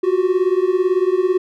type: beating tone pair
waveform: triangle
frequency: 360.1 / 378.1 Hz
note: F#4 / F#4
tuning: -47 / +38 cents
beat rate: 18 Hz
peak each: -15 dBFS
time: 0.03-1.38 s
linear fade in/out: 10 ms
effects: none